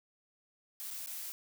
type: noise with dropouts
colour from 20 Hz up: blue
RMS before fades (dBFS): -42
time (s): 0.8-1.32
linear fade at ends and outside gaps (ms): 0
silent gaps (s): 0.905-0.91 / 1.061-1.072
effects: none